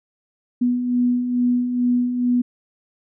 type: beating tone pair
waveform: sine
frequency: 243.6 / 245.9 Hz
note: B3 / B3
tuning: -24 / -7 cents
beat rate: 2.3 Hz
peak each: -26 / -17 dBFS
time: 0.61-2.42 s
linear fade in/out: 10 ms
effects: none